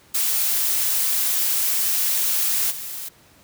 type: noise with level steps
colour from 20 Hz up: blue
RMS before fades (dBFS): -21 / -32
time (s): 0.14-3.09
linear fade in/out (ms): 10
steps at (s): 2.7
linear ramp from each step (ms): 20
effects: pink hiss -53 dBFS RMS until 3.43 s + high-pass 60 Hz 12 dB/octave